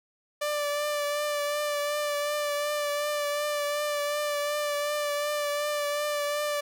sawtooth tone with vibrato, 587.3 Hz, D5, in tune, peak -23 dBFS, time 0.41-6.61 s, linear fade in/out 10 ms, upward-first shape triangle, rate 2.7 Hz, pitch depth 26 cents each way, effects none

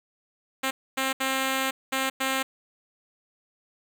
5% pulse tone bursts at uneven times, 265.7 Hz, C4, 27 cents sharp, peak -13 dBFS, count 5, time 0.63-0.71 / 0.97-1.13 / 1.2-1.71 / 1.92-2.1 / 2.2-2.43 s, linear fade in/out 10 ms, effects none

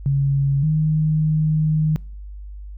sine tone pair in turn, 138.59 / 155.18 Hz, C#3 / D#3, 0 / -4 cents, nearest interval major second, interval 196 cents, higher second, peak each -15 dBFS, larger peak neither, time 0.06-0.63 / 0.63-1.96 s, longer second, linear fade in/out 0 ms, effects noise-tail reverb RT60 0.4 s tail -24 dB re dry + added 50 Hz sine -32 dBFS peak until 2.77 s

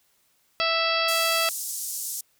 harmonic tone, 659.3 Hz, E5, in tune, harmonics 1 / 2 / 3 / 4 / 5 / 6 / 7 / 8, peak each -28 / -27 / -32 / -28 / -30 / -35 / -29 / -36 dBFS, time 0.6-1.49 s, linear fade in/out 0 ms
pink band-pass noise, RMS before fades -32 dBFS, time 1.08-2.21 s, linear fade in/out 5 ms, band 6200 to 15000 Hz, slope 24 dB/octave
effects white hiss -66 dBFS RMS until 2.39 s

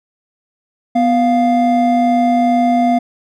triangle tone pair together, 246.9 / 698.3 Hz, B3 / F5, 0 / 0 cents, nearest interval octave + tritone, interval 1800 cents, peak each -11 dBFS, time 0.95-2.99 s, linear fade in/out 10 ms, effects none

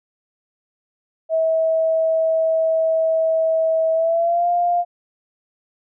sine tone with pitch glide, 646 to 700.4 Hz, E5 to F5, -35 to +5 cents, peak -15 dBFS, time 1.29-4.85 s, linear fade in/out 50 ms, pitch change +140 cents, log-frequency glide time 3.93-4.48 s, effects none

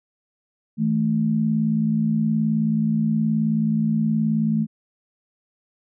sine tone pair together, 160.2 / 219.1 Hz, E3 / A3, -49 / -7 cents, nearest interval perfect fourth, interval 542 cents, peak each -23 / -19 dBFS, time 0.77-4.67 s, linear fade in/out 50 ms, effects none

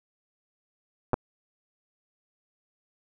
clicks, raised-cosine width 1 ms, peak -10 dBFS, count 2, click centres 1.133 / 1.141 s, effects none

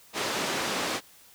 pink band-pass noise, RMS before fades -30 dBFS, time 0.13-1.01 s, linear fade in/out 50 ms, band 280 to 6800 Hz, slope 12 dB/octave, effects white hiss -55 dBFS RMS until 1.34 s

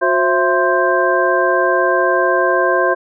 sine tone cluster, 363.6 / 531 / 667 / 1045 / 1577 Hz, F#4 / C5 / E5 / C6 / G6, -30 / +25 / +20 / -2 / +10 cents, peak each -18 dBFS, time 0.01-2.95 s, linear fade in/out 20 ms, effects none

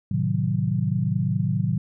sine chord, A diminished seventh, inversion none, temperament equal, 110 / 130.81 / 155.56 / 185 Hz, A2 / C3 / Eb3 / Gb3, 0 / 0 / 0 / 0 cents, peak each -26 dBFS, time 0.11-1.78 s, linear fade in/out 5 ms, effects none

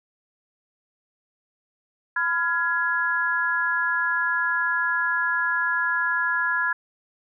sine chord, F diminished, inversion second, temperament just, 1005.8 / 1396.9 / 1676.3 Hz, Cb6 / F6 / Ab6, +31 / 0 / +16 cents, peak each -28 / -26 / -23 dBFS, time 2.16-6.73 s, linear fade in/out 5 ms, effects none

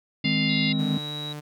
triangle chord, Ab major, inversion second, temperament equal with one note detuned, 157.01 / 207.7 / 261.6 Hz, Eb3 / Ab3 / C4, +16 / 0 / 0 cents, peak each -25 dBFS, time 0.24-0.98 s, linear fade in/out 5 ms
harmonic tone, 699 Hz, F5, 1 cent sharp, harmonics 3 / 4 / 5 / 6 / 7, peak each -28 / -30 / -32 / -34 / -35 dBFS, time 0.24-0.73 s, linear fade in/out 10 ms
sine tone with pitch glide, 3837 to 3861 Hz, A#7 to B7, +49 to -40 cents, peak -32 dBFS, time 0.49-1.33 s, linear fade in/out 5 ms, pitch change +11 cents, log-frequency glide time 0.9-1.01 s
sawtooth tone, 148.9 Hz, D3, 24 cents sharp, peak -30 dBFS, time 0.78-1.41 s, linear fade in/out 20 ms
effects none

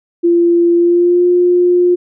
sine tone with pitch glide, 343.2 to 355.1 Hz, F4 to F4, -30 to +29 cents, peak -7 dBFS, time 0.23-1.96 s, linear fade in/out 20 ms, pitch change +59 cents, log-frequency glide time 0.75-1.26 s, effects none

